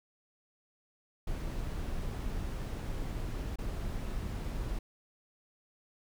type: noise with dropouts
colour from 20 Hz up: brown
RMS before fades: -36 dBFS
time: 1.27-4.79 s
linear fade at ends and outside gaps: 5 ms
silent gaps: 3.559-3.585 s
effects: none